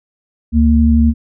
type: tone pair together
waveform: sine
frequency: 72.64 / 229.9 Hz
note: D2 / A#3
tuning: -18 / -24 cents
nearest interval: octave + minor sixth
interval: 1994 cents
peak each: -10 dBFS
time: 0.52-1.14 s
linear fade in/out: 50 ms
effects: none